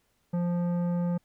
sine tone with tanh clipping, 174.6 Hz, F3, in tune, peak -27 dBFS, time 0.33-1.18 s, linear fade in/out 10 ms, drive 12 dB, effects pink hiss -72 dBFS RMS until 1.24 s

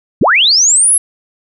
sine linear sweep, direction up, 81.6 to 11175 Hz, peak -6 dBFS, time 0.21-0.98 s, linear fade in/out 5 ms, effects none

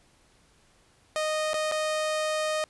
sawtooth tone with dropouts, 619 Hz, D#5, 9 cents flat, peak -22 dBFS, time 1.16-2.64 s, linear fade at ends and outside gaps 0 ms, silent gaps 1.533-1.542 / 1.714-1.721 s, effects pink hiss -62 dBFS RMS until 2.69 s + resampled to 24000 Hz

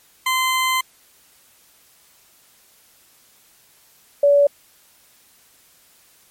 20% pulse / sine tone pair in turn, 1034 / 571.5 Hz, C6 / D5, -21 / -47 cents, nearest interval minor seventh, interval 1026 cents, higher first, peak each -12 / -10 dBFS, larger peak second, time 0.26-0.81 / 4.23-4.47 s, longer first, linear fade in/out 5 ms, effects white hiss -54 dBFS RMS until 6.3 s + MP3 64 kbps

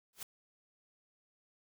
white noise with exponential growth, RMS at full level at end -38 dBFS, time 0.13-0.23 s, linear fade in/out 2 ms, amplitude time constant 20 ms, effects none

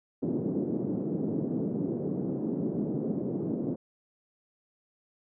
white band-pass noise, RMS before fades -31 dBFS, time 0.22-3.76 s, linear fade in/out 10 ms, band 150 to 370 Hz, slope 24 dB/octave, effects none

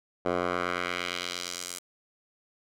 10% pulse tone with band-pass filter sweep, 88.7 Hz, F2, 27 cents sharp, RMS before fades -32 dBFS, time 0.25-1.79 s, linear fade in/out 10 ms, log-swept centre 700 to 8800 Hz, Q 1.2, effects none

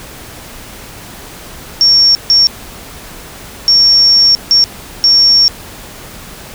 sine tone bursts at uneven times, 5500 Hz, F8, 27 cents flat, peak -4 dBFS, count 5, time 1.81-2.15 / 2.3-2.47 / 3.68-4.35 / 4.51-4.64 / 5.04-5.48 s, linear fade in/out 0 ms, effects pink hiss -31 dBFS RMS until 6.54 s

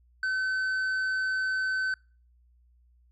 sine tone with tanh clipping, 1525 Hz, G6, 48 cents flat, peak -27 dBFS, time 0.23-1.94 s, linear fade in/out 2 ms, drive 5 dB, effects noise-tail reverb RT60 0.4 s tail -26 dB re dry + added 60 Hz sine -59 dBFS peak until 3.11 s

